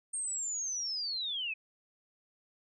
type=linear sweep; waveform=sine; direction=down; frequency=8690 to 2489 Hz; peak=-33 dBFS; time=0.13-1.54 s; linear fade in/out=10 ms; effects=none